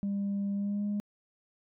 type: tone with pitch glide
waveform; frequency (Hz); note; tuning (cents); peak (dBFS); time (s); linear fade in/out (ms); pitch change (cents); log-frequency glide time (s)
sine; 200 to 205.7; G3 to G#3; +35 to -16; -27; 0.03-1; 0; +49; 0.54-0.85
effects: tanh soft clip ceiling -27 dBFS

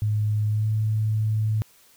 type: tone with pitch glide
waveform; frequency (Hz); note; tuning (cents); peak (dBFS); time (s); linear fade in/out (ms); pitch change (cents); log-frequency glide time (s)
sine; 106.1 to 108.45; G#2 to A2; +38 to -25; -20; 0.02-1.62; 0; +37; 0.49-0.68
effects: white hiss -56 dBFS RMS until 1.96 s

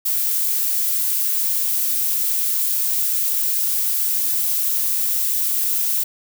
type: noise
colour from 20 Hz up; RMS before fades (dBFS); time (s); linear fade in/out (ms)
violet; -20; 0.05-6.04; 10
effects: none

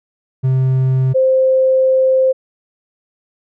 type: tone pair in turn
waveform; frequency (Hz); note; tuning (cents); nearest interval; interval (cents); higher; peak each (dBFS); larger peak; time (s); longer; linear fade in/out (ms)
triangle / sine; 130.81 / 523.2; C3 / C5; 0 / 0; 2 octaves; 2400; second; -9; neither; 0.43-1.14 / 1.14-2.33; second; 20
effects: none

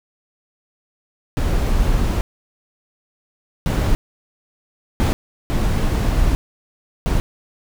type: noise bursts at uneven times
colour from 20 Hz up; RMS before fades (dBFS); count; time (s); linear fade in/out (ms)
brown; -17; 5; 1.37-2.21 / 3.66-3.95 / 5-5.13 / 5.5-6.35 / 7.06-7.2; 0
effects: none

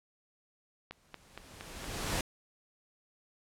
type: click train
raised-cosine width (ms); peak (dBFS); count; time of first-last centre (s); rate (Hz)
0.3; -26; 6; 0.91-2.076; 4.29
type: noise with exponential growth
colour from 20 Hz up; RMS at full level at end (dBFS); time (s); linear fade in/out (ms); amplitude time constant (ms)
pink; -31; 0.92-2.21; 2; 280
effects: low-pass 11000 Hz 12 dB/octave

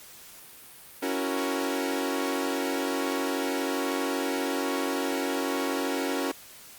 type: chord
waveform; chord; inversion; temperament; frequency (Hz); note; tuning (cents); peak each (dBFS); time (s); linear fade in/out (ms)
sawtooth; F# dominant seventh; second; equal; 277.2 / 329.6 / 370 / 466.2; C#4 / E4 / F#4 / A#4; 0 / 0 / 0 / 0; -26 / -31 / -29 / -30; 1.02-6.32; 10
effects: white hiss -48 dBFS RMS until 6.78 s + Opus 48 kbps

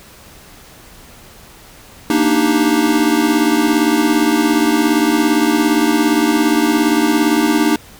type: chord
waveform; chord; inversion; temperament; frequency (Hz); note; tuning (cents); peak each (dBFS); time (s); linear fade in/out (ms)
square; Eb major seventh; second; equal; 233.1 / 293.7 / 311.1 / 392; Bb3 / D4 / Eb4 / G4; 0 / 0 / 0 / 0; -19 / -17 / -16 / -22; 2.1-7.76; 2
effects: pink hiss -41 dBFS RMS until 7.99 s

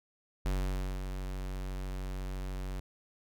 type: tone with ADSR envelope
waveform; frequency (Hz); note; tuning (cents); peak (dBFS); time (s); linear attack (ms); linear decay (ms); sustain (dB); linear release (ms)
square; 46.94; F#1; +26; -29; 0.45-2.8; 10; 540; -7; 4
effects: none

